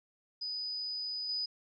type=tone with level steps; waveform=sine; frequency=4978 Hz; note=D#8; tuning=in tune; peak=-35 / -32 dBFS; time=0.41-1.46 s; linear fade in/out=10 ms; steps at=1.29 s; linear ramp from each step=2 ms; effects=none